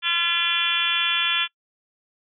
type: harmonic tone with a mistuned harmonic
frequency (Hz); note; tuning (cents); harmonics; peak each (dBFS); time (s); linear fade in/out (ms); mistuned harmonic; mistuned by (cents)
342.2; F4; -35; 3 / 4 / 5 / 6 / 7 / 8 / 9 / 10; -35 / -29 / -28 / -35 / -27 / -27 / -26 / -25; 0.02-1.48; 50; 6; -29
effects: noise-tail reverb RT60 0.1 s tail -25 dB re dry